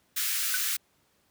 white high-pass noise, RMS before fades -29 dBFS, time 0.16-0.77 s, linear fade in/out 10 ms, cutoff 1300 Hz, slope 48 dB/octave
sine tone with exponential decay, 1501 Hz, F#6, 24 cents sharp, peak -23 dBFS, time 0.54-0.62 s, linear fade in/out 1 ms, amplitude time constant 16 ms
effects pink hiss -68 dBFS RMS until 1.3 s + high-pass 80 Hz 12 dB/octave

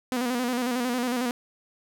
sawtooth tone with vibrato, 246.9 Hz, B3, in tune, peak -21 dBFS, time 0.12-1.31 s, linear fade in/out 0 ms, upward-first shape square, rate 11 Hz, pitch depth 55 cents each way, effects none

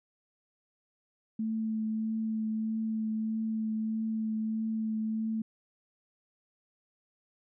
sine tone with vibrato, 220 Hz, A3, in tune, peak -29 dBFS, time 1.39-5.42 s, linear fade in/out 5 ms, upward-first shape triangle, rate 1.6 Hz, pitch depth 15 cents each way, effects none

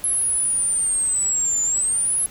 sine exponential two-way sweep, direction down then up, 11040 to 7040 to 11040 Hz, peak -18 dBFS, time 0.04-2.26 s, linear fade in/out 0 ms, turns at 1.63 s, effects pink hiss -43 dBFS RMS until 2.3 s

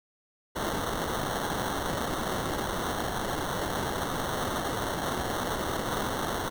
white noise with sample-and-hold, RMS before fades -31 dBFS, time 0.55-6.5 s, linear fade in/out 20 ms, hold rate 2450 Hz, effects none

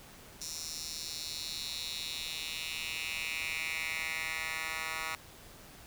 10% pulse tone with high-pass filter sweep, 160 Hz, D#3, 49 cents sharp, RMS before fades -38 dBFS, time 0.41-5.15 s, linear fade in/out 2 ms, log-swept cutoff 5700 to 1500 Hz, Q 3.1, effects pink hiss -53 dBFS RMS until 5.86 s

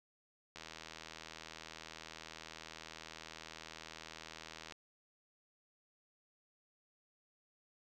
click train, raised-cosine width 0.2 ms, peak -30 dBFS, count 334, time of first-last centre 0.56-4.723 s, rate 80 Hz, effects none

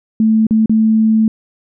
sine tone with dropouts, 220 Hz, A3, in tune, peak -8 dBFS, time 0.2-1.28 s, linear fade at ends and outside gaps 2 ms, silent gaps 0.468-0.508 / 0.659-0.695 s, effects none

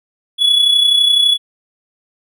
triangle tone with amplitude modulation, 3396 Hz, G#7, 38 cents sharp, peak -5 dBFS, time 0.38-1.38 s, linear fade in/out 50 ms, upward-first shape sine, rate 31.9 Hz, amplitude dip 55%, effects none

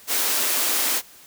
white high-pass noise, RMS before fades -22 dBFS, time 0.07-1.02 s, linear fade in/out 50 ms, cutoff 240 Hz, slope 48 dB/octave, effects white hiss -48 dBFS RMS until 1.26 s

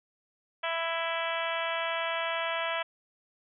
harmonic tone with a mistuned harmonic, 331.1 Hz, E4, 8 cents sharp, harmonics 2 / 3 / 4 / 5 / 6 / 7 / 8 / 9 / 10, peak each -34 / -36 / -37 / -38 / -39 / -39 / -40 / -41 / -41 dBFS, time 0.63-2.83 s, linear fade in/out 10 ms, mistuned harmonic 9, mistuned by +18 cents, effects none

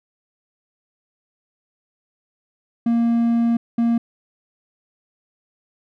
triangle tone bursts at uneven times, 233.2 Hz, A#3, 1 cent sharp, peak -13 dBFS, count 2, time 2.86-3.57 / 3.78-3.98 s, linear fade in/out 5 ms, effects none

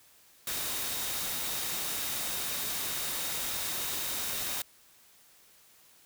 sine tone in noise, 3729 Hz, A#7, in tune, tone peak -44 dBFS, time 0.47-4.62 s, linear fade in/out 2 ms, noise white, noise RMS -34 dBFS, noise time 0.47-4.62 s, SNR -13 dB, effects white hiss -60 dBFS RMS until 6.05 s

